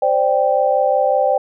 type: chord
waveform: sine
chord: C suspended second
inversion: none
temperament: just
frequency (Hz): 523.3 / 588.7 / 784.9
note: C5 / D5 / G5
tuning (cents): 0 / +4 / +2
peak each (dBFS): -17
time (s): 0.02-1.38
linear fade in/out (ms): 5
effects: none